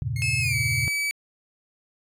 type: chord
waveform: sine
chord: E diminished seventh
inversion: none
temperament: equal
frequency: 82.41 / 98 / 116.54 / 138.59 Hz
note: E2 / G2 / Bb2 / Db3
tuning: 0 / 0 / 0 / 0 cents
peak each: -34 / -33 / -28 / -30 dBFS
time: 0.02-0.88 s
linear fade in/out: 0 ms
type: tone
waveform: sawtooth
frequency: 2152 Hz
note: C7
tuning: 48 cents sharp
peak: -31 dBFS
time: 0.16-0.85 s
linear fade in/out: 2 ms
type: tone with pitch glide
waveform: 40% pulse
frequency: 2600 to 2290 Hz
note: E7 to D7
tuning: -24 to -44 cents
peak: -23 dBFS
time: 0.22-1.11 s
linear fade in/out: 0 ms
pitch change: -220 cents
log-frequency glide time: 0.4-0.55 s
effects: resampled to 32000 Hz